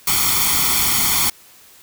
white noise with comb filter, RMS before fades -17 dBFS, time 0.07-1.3 s, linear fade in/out 5 ms, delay 0.9 ms, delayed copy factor +0.8, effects white hiss -47 dBFS RMS until 1.82 s

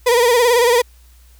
35% pulse tone with vibrato, 480.2 Hz, B4, 49 cents flat, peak -9 dBFS, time 0.06-0.82 s, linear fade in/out 10 ms, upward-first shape sine, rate 18 Hz, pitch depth 78 cents each way, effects added 60 Hz sine -44 dBFS peak until 1.39 s + white hiss -54 dBFS RMS until 1.39 s

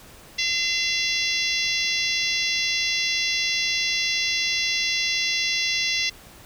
harmonic tone, 683 Hz, F5, 39 cents flat, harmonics 3 / 4 / 5 / 6 / 7 / 8 / 9, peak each -27 / -28 / -29 / -30 / -30 / -31 / -32 dBFS, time 0.38-6.1 s, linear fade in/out 10 ms, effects pink hiss -47 dBFS RMS until 6.45 s

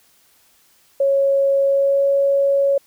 sine tone with pitch glide, 551 to 555.8 Hz, C#5 to C#5, -11 to +4 cents, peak -13 dBFS, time 1-2.78 s, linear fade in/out 5 ms, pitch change +15 cents, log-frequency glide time 1.62-2.05 s, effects white hiss -56 dBFS RMS until 2.86 s

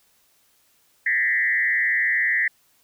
sine tone with frequency modulation, 1907 Hz, A#6, 39 cents sharp, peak -18 dBFS, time 1.06-2.48 s, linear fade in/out 5 ms, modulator 126 Hz, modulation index 1.3, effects white hiss -62 dBFS RMS until 2.83 s

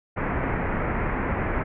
pink low-pass noise, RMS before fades -26 dBFS, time 0.16-1.64 s, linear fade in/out 20 ms, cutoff 2200 Hz, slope 48 dB/octave, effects none

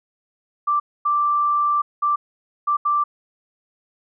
sine tone bursts at uneven times, 1174.7 Hz, D6, in tune, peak -16 dBFS, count 5, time 0.67-0.8 / 1.05-1.82 / 2.02-2.16 / 2.67-2.77 / 2.85-3.04 s, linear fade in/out 10 ms, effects none

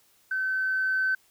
sine tone with level ramp, 1531 Hz, G6, 41 cents flat, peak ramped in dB -25 to -21 dBFS, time 0.31-1.15 s, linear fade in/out 5 ms, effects tanh soft clip ceiling -18 dBFS + white hiss -63 dBFS RMS until 1.3 s

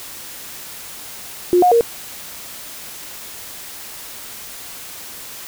sine tone with pitch steps, 356.1 / 721 / 467 Hz, F4 / F#5 / A#4, +34 / -45 / +3 cents, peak -9 dBFS, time 1.53-1.809 s, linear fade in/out 0 ms, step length 93 ms, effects white hiss -34 dBFS RMS until 5.47 s

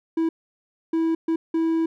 triangle tone bursts at uneven times, 326.5 Hz, E4, 17 cents flat, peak -17 dBFS, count 4, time 0.17-0.29 / 0.93-1.15 / 1.28-1.36 / 1.54-1.86 s, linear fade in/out 5 ms, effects none

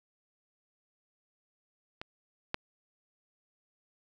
clicks, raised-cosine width 0.3 ms, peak -23 / -14 dBFS, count 2, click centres 2.015 / 2.544 s, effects none

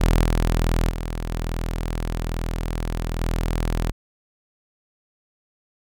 sawtooth tone with level steps, 41.2 Hz, E1, in tune, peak -11 / -14 / -22 / -20 / -17 dBFS, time 0-3.92 s, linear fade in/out 20 ms, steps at 0.23 / 0.9 / 1.31 / 3.2 s, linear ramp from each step 10 ms, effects none

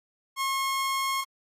sawtooth tone, 1080 Hz, C#6, 45 cents flat, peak -22 dBFS, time 0.36-1.25 s, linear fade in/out 50 ms, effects AAC 48 kbps

